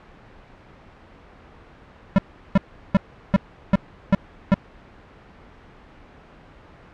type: tone bursts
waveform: square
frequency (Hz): 196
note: G3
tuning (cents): 0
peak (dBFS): -12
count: 7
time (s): 2.16-4.541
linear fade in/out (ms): 0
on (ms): 23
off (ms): 370
effects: pink hiss -47 dBFS RMS until 6.93 s + low-pass 2000 Hz 12 dB/octave